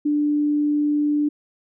sine tone, 295.2 Hz, D4, 9 cents sharp, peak -17 dBFS, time 0.05-1.29 s, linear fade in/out 10 ms, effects none

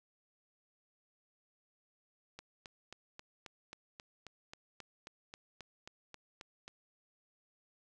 click train, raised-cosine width 0.2 ms, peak -30 dBFS, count 17, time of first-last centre 2.39-6.68 s, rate 3.73 Hz, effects none

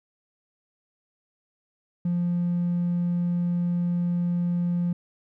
triangle tone, 174.6 Hz, F3, in tune, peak -19 dBFS, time 2.05-4.93 s, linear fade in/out 5 ms, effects tanh soft clip ceiling -18 dBFS

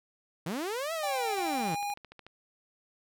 sawtooth linear two-way sweep, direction up then down, 146.83 to 669 to 146.83 Hz, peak -28 dBFS, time 0.46-1.75 s, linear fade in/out 5 ms, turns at 0.93 s
square tone with pitch glide, 791 to 817 Hz, G5 to G#5, +15 to -29 cents, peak -32 dBFS, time 1.03-1.94 s, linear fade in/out 5 ms, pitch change +56 cents, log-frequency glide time 1.52-1.8 s
click train, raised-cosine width 0.3 ms, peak -32 dBFS, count 13, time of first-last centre 1.39-2.266 s, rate 13.7 Hz
effects none

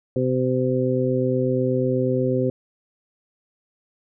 harmonic tone, 128.2 Hz, C3, 35 cents flat, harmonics 1 / 2 / 3 / 4, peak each -24 / -24 / -24 / -24 dBFS, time 0.16-2.5 s, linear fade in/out 2 ms, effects none

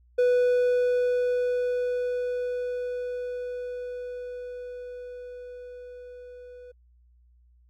triangle tone with level ramp, 493.9 Hz, B4, in tune, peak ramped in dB -16 to -41 dBFS, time 0.18-6.72 s, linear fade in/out 10 ms, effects added 60 Hz sine -56 dBFS peak until 7.69 s + AAC 64 kbps

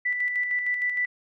sine tone with tremolo, 1977 Hz, B6, 1 cent sharp, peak -22 dBFS, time 0.05-1.06 s, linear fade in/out 10 ms, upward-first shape square, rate 6.5 Hz, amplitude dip 40%, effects none

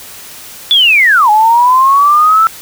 sine linear two-way sweep, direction down then up, 3498 to 832 to 1336 Hz, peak -4 dBFS, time 0.71-2.47 s, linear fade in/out 0 ms, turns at 1.3 s, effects white hiss -31 dBFS RMS until 2.61 s

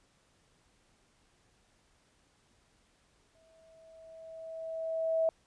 sine tone with exponential growth, 649 Hz, E5, 27 cents flat, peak -24 dBFS, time 3.35-5.29 s, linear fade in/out 1 ms, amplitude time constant 420 ms, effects pink hiss -69 dBFS RMS until 5.46 s + resampled to 22050 Hz

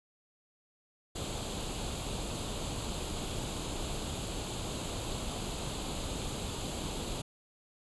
pink noise with comb filter, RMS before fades -37 dBFS, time 1.15-7.22 s, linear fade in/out 10 ms, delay 0.27 ms, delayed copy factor +0.65, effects resampled to 24000 Hz

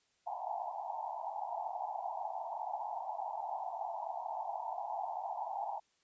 pink band-pass noise, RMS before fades -40 dBFS, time 0.26-5.8 s, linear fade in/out 20 ms, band 680 to 940 Hz, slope 96 dB/octave, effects white hiss -75 dBFS RMS until 6.03 s + resampled to 16000 Hz

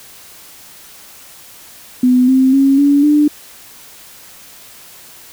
sine tone with pitch steps, 251.2 / 261.9 / 273 / 284.6 / 296.7 Hz, B3 / C4 / C#4 / C#4 / D4, +30 / +2 / -26 / +46 / +18 cents, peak -7 dBFS, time 2.03-3.28 s, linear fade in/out 5 ms, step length 250 ms, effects white hiss -39 dBFS RMS until 5.32 s

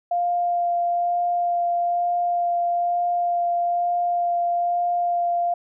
sine tone with vibrato, 698.5 Hz, F5, in tune, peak -19 dBFS, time 0.11-5.54 s, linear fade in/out 5 ms, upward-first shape sine, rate 1.1 Hz, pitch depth 9 cents each way, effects none

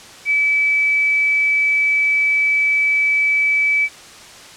sine tone, 2300 Hz, D7, 37 cents flat, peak -13 dBFS, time 0.25-3.89 s, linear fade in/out 50 ms, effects white hiss -39 dBFS RMS until 4.56 s + low-pass 7000 Hz 12 dB/octave

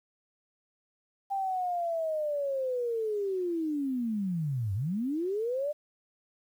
sine linear two-way sweep, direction down then up, 795 to 92.5 to 606 Hz, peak -28 dBFS, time 1.3-5.73 s, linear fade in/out 20 ms, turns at 4.74 s, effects 10-bit

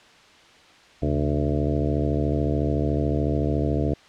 harmonic tone with a mistuned harmonic, 73.8 Hz, D2, 9 cents sharp, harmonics 1 / 2 / 3 / 4 / 5 / 6 / 7 / 8 / 9, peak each -26 / -26 / -31 / -27 / -32 / -31 / -34 / -36 / -33 dBFS, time 1.02-3.94 s, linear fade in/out 5 ms, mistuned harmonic 2, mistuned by -130 cents, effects white hiss -51 dBFS RMS until 4.08 s + low-pass 4000 Hz 12 dB/octave

